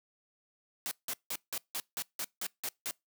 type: noise bursts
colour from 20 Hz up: white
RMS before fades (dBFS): -36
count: 10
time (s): 0.86-2.91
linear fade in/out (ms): 0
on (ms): 52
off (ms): 170
effects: noise-tail reverb RT60 0.2 s tail -25 dB re dry + high-pass 150 Hz 12 dB/octave